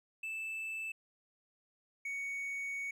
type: tone pair in turn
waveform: triangle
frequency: 2637 / 2231 Hz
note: E7 / C#7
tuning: 0 / +11 cents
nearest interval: minor third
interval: 289 cents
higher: first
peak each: -36 / -35 dBFS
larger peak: second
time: 0.23-0.92 / 2.05-2.91 s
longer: second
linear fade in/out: 5 ms
effects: none